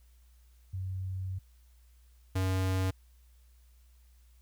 sine / square tone pair in turn, 94 / 94 Hz, F#2 / F#2, +28 / +28 cents, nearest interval unison, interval 0 cents, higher neither, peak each -33 / -28 dBFS, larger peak second, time 0.73-1.39 / 2.35-2.91 s, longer first, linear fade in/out 10 ms, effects added 60 Hz sine -57 dBFS peak until 4.41 s + white hiss -71 dBFS RMS until 4.41 s

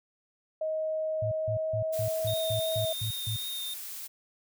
sine tone with pitch glide, 629 to 643.7 Hz, D#5 to E5, +19 to -41 cents, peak -28 dBFS, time 0.61-2.93 s, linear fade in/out 5 ms, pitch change +40 cents, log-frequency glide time 1.29-2.38 s
sine tone bursts, 110 Hz, A2, in tune, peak -30 dBFS, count 9, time 1.22-3.364 s, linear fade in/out 5 ms, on 96 ms, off 160 ms
blue noise, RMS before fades -40 dBFS, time 1.92-4.08 s, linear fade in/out 20 ms
square tone with vibrato, 3672 Hz, A#7, 27 cents flat, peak -35 dBFS, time 2.27-3.74 s, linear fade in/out 5 ms, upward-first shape triangle, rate 2.7 Hz, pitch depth 20 cents each way
effects none

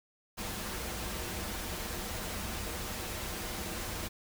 pink noise with comb filter, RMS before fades -38 dBFS, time 0.37-4.09 s, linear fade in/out 20 ms, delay 7.2 ms, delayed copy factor -0.5, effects none

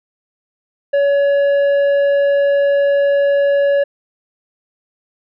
sine tone with tanh clipping, 564 Hz, C#5, 30 cents sharp, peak -12 dBFS, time 0.93-3.84 s, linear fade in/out 10 ms, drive 7 dB, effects none

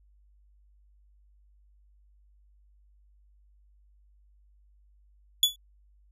40% pulse tone with exponential decay, 3425 Hz, A7, 47 cents flat, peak -13 dBFS, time 5.43-5.56 s, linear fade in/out 2 ms, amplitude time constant 28 ms, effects added 50 Hz sine -58 dBFS peak until 6.11 s

